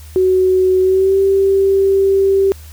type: tone with pitch glide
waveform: sine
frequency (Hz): 372.7 to 389.9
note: F#4 to G4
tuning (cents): +13 to -9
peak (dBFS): -9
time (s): 0.16-2.52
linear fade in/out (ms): 0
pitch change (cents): +78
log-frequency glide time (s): 0.81-1.19
effects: added 77 Hz sine -33 dBFS peak until 2.72 s + white hiss -43 dBFS RMS until 2.72 s